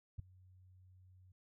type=tone with ADSR envelope; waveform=sine; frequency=92.4 Hz; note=F#2; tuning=2 cents flat; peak=-36 dBFS; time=0.18-1.32 s; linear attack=14 ms; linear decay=7 ms; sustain=-24 dB; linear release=5 ms; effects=none